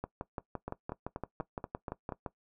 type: two click trains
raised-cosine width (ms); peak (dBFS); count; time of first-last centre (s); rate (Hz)
1; -23 / -22; 7 / 14; 0.68-2.122 / 0.04-2.262; 4.16 / 5.85
effects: noise-tail reverb RT60 0.1 s tail -18 dB re dry